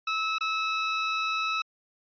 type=tone with dropouts; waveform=20% pulse; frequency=1300 Hz; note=E6; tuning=24 cents flat; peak=-21 dBFS; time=0.07-1.62 s; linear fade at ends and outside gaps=5 ms; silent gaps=0.384-0.408 s; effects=resampled to 11025 Hz